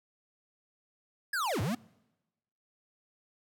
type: linear two-way sweep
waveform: square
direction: down then up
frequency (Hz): 1719 to 87.31 to 259.8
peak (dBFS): -30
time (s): 1.33-1.75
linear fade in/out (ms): 5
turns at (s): 1.61
effects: noise-tail reverb RT60 1.0 s tail -24 dB re dry